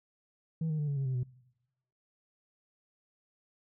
sine tone with pitch steps, 161.4 / 154.65 / 148.18 / 141.98 / 136.03 / 130.34 / 124.89 Hz, E3 / D#3 / D3 / C#3 / C#3 / C3 / B2, -36 / -10 / +16 / +42 / -32 / -6 / +20 cents, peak -27 dBFS, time 0.61-1.233 s, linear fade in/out 5 ms, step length 89 ms, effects noise-tail reverb RT60 0.9 s tail -23 dB re dry + tanh soft clip ceiling -28 dBFS

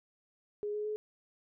sine tone with pitch steps, 415.5 / 420.6 / 425.7 Hz, G#4 / G#4 / G#4, +1 / +22 / +43 cents, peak -33 dBFS, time 0.63-0.96 s, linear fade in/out 0 ms, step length 110 ms, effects none

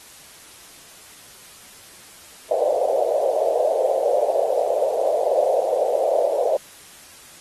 pink band-pass noise, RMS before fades -20 dBFS, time 2.51-6.57 s, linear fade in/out 2 ms, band 500 to 670 Hz, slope 48 dB/octave, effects white hiss -45 dBFS RMS until 7.4 s + AAC 32 kbps

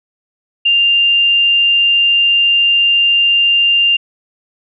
sine tone, 2794 Hz, F7, in tune, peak -8 dBFS, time 0.65-3.97 s, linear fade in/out 10 ms, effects none

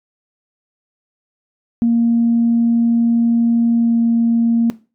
sine tone with pitch glide, 233.1 to 231.8 Hz, A#3 to A#3, 0 to -10 cents, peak -10 dBFS, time 1.82-4.7 s, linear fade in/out 0 ms, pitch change -10 cents, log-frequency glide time 3.75-3.97 s, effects noise-tail reverb RT60 0.3 s tail -18 dB re dry + tanh soft clip ceiling -6 dBFS

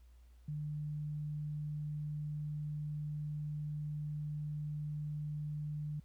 sine tone, 150 Hz, D3, 37 cents sharp, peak -37 dBFS, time 0.48-6 s, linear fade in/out 5 ms, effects added 60 Hz sine -57 dBFS peak until 6.04 s + pink hiss -75 dBFS RMS until 6.04 s

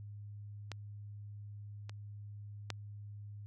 clicks, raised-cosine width 0.2 ms, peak -24 / -30 / -20 dBFS, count 3, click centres 0.717 / 1.895 / 2.703 s, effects added 103 Hz sine -45 dBFS peak until 3.46 s

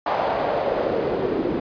pink noise with band-pass filter sweep, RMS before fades -23 dBFS, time 0.06-1.6 s, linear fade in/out 5 ms, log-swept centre 820 to 330 Hz, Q 2.7, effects resampled to 11025 Hz

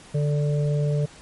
harmonic tone, 146.83 Hz, D3, in tune, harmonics 1 / 3 / 4, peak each -20 / -30 / -32 dBFS, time 0.14-1.06 s, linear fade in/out 10 ms, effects pink hiss -47 dBFS RMS until 1.21 s + MP3 48 kbps

